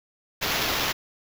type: noise with sample-and-hold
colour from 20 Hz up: white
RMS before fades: -26 dBFS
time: 0.41-0.93 s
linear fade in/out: 20 ms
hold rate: 8820 Hz
effects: none